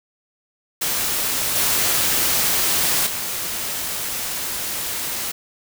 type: noise with level steps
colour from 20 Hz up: white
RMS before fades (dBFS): -22 / -19 / -26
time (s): 0.81-5.32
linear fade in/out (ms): 10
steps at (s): 1.55 / 3.06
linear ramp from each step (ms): 10
effects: none